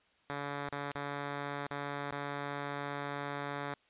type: tone with dropouts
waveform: 5% pulse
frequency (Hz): 142.9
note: D3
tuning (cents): -47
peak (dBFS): -25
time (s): 0.3-3.74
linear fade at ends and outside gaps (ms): 0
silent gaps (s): 0.691-0.726 / 0.916-0.952 / 1.667-1.709 / 2.109-2.12
effects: white hiss -69 dBFS RMS until 3.89 s + resampled to 8000 Hz